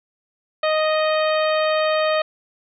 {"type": "harmonic tone", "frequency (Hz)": 622, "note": "D#5", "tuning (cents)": -1, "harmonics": [1, 2, 3, 4, 5, 6, 7], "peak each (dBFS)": [-18, -24, -28, -30, -32, -34, -35], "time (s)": [0.63, 2.22], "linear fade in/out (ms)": 5, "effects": []}